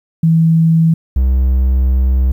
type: tone pair in turn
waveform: sine / triangle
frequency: 163.1 / 64.47 Hz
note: E3 / C2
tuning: -18 / -25 cents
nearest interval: octave + major third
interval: 1607 cents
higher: first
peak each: -7 dBFS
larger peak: neither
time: 0.23-0.94 / 1.16-2.32 s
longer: second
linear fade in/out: 5 ms
effects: 8-bit